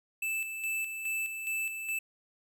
square tone with tremolo, 2637 Hz, E7, in tune, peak -31 dBFS, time 0.22-1.99 s, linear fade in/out 5 ms, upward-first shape square, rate 2.4 Hz, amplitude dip 50%, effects none

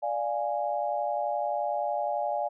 sine chord, D diminished, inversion none, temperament equal, 587.3 / 698.5 / 830.6 Hz, D5 / F5 / Ab5, 0 / 0 / 0 cents, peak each -31 dBFS, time 0.02-2.49 s, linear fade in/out 20 ms, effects none

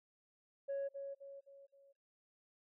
sine tone with echo, 554.4 Hz, C#5, in tune, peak -35 dBFS, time 0.68-0.89 s, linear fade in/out 20 ms, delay 260 ms, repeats 4, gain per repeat -7 dB, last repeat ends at 1.93 s, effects noise-tail reverb RT60 0.5 s tail -26 dB re dry + tanh soft clip ceiling -35 dBFS

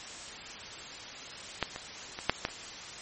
clicks, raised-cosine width 0.3 ms, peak -11 / -21 / -21 / -6 / -12 / -28 dBFS, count 6, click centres 1.627 / 1.761 / 2.189 / 2.296 / 2.451 / 2.486 s, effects white hiss -43 dBFS RMS until 3.01 s + MP3 32 kbps

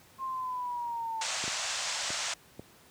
sine linear sweep, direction down, 1066 to 880 Hz, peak -32 dBFS, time 0.18-1.26 s, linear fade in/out 50 ms
white band-pass noise, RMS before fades -34 dBFS, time 1.21-2.34 s, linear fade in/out 5 ms, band 560 to 7800 Hz, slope 48 dB/octave
clicks, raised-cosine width 2 ms, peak -27 dBFS, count 4, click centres 1.44 / 1.479 / 2.104 / 2.595 s
effects pink hiss -58 dBFS RMS until 2.9 s + high-pass 80 Hz 12 dB/octave

